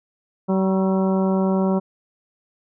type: harmonic tone with a mistuned harmonic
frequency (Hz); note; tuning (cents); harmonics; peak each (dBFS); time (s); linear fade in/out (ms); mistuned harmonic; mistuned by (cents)
190.5; G3; -49; 1 / 2 / 3 / 4 / 5 / 6 / 7; -18 / -24 / -26 / -32 / -31 / -37 / -38; 0.48-1.8; 20; 6; -64
effects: none